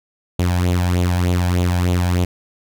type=tone with flanger; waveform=sawtooth; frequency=89.1 Hz; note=F2; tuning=35 cents sharp; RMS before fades=-17 dBFS; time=0.39-2.25 s; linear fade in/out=5 ms; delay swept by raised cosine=0.28 to 1.28 ms; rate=3.3 Hz; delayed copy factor=+0.65; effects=none